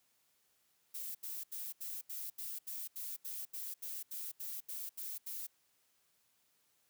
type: noise bursts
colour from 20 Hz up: violet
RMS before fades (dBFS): -43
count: 16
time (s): 0.94-5.47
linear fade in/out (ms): 10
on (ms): 210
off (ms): 78
effects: white hiss -75 dBFS RMS until 6.89 s + high-pass 60 Hz 12 dB/octave